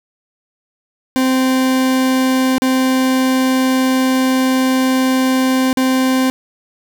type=tone with dropouts; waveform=40% pulse; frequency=260.1 Hz; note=C4; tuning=10 cents flat; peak=-11 dBFS; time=1.16-6.3 s; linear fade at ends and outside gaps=0 ms; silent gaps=2.582-2.62 / 5.729-5.772 s; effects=8-bit